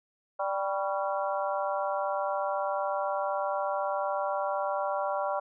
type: harmonic tone with a mistuned harmonic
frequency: 196 Hz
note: G3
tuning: in tune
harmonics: 3 / 4 / 5 / 6 / 7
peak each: -31 / -33 / -35 / -37 / -38 dBFS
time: 0.39-5.4 s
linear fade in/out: 10 ms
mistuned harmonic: 6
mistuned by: -82 cents
effects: none